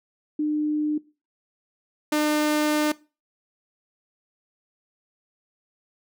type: tone pair in turn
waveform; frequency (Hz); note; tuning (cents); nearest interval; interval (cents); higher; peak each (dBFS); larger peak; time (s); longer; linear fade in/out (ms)
sine / sawtooth; 301.6 / 301.6; D4 / D4; +46 / +46; unison; 0; neither; -21 / -16; second; 0.39-0.98 / 2.12-2.92; second; 5
effects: noise-tail reverb RT60 0.3 s tail -20 dB re dry